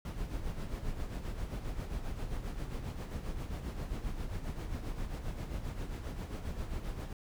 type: noise with tremolo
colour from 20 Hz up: brown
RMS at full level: -36 dBFS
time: 0.05-7.13 s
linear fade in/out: 2 ms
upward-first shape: sine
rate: 7.5 Hz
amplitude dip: 55%
effects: none